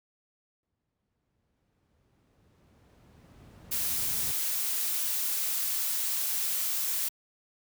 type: noise with exponential growth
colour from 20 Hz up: brown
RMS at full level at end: -39 dBFS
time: 0.63-4.31 s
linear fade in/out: 2 ms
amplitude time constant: 800 ms
type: noise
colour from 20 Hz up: blue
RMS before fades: -30 dBFS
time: 3.71-7.09 s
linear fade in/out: 10 ms
effects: high-pass 80 Hz 12 dB/octave